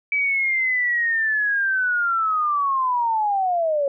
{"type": "linear sweep", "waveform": "sine", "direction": "down", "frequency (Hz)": [2300, 547], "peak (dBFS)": -18, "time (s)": [0.12, 3.88], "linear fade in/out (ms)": 2, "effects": []}